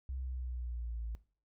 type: linear sweep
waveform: sine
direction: down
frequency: 66 to 55.5 Hz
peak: -36 dBFS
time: 0.09-1.15 s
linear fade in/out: 0 ms
effects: noise-tail reverb RT60 0.4 s tail -18 dB re dry + tanh soft clip ceiling -32 dBFS